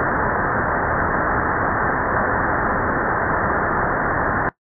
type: low-pass noise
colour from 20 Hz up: white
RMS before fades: -20 dBFS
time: 0-4.49 s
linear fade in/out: 0 ms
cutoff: 1800 Hz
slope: 96 dB/octave
effects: noise-tail reverb RT60 0.1 s tail -18 dB re dry